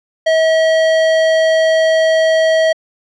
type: tone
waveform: square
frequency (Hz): 642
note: E5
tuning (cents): -46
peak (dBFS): -10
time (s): 0.26-2.73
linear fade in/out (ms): 10
effects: low-pass 4000 Hz 12 dB/octave